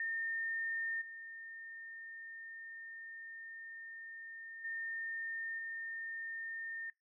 sine tone with level steps, 1819 Hz, A#6, 43 cents flat, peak -35 / -46 / -38 / -40 dBFS, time 0-6.9 s, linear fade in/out 2 ms, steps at 1.01 / 4.64 / 5.58 s, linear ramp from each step 10 ms, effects noise-tail reverb RT60 0.2 s tail -25 dB re dry

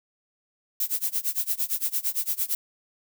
violet noise with tremolo, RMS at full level -24 dBFS, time 0.8-2.55 s, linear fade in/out 2 ms, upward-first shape sine, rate 8.8 Hz, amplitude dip 95%, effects none

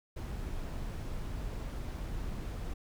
brown noise, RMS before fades -38 dBFS, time 0.16-2.74 s, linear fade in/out 10 ms, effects none

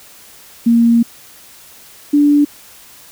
sine tone pair in turn, 233.1 / 291.1 Hz, A#3 / D4, 0 / -15 cents, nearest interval major third, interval 385 cents, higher second, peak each -7 dBFS, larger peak neither, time 0.66-1.03 / 2.13-2.45 s, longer first, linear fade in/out 10 ms, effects white hiss -41 dBFS RMS until 3.11 s

